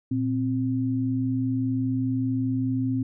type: tone pair together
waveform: sine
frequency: 116.63 / 261.6 Hz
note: A#2 / C4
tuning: +1 / 0 cents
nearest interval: octave + major second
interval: 1399 cents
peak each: -27 / -24 dBFS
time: 0.11-3.03 s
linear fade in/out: 5 ms
effects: none